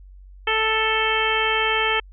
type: harmonic tone with a mistuned harmonic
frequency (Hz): 440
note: A4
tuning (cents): 0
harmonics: 1 / 2 / 3 / 4 / 5 / 6 / 7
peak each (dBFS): -26 / -26 / -26 / -26 / -26 / -26 / -26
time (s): 0.47-2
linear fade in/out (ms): 5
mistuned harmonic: 7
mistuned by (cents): +27
effects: added 47 Hz sine -41 dBFS peak until 2.12 s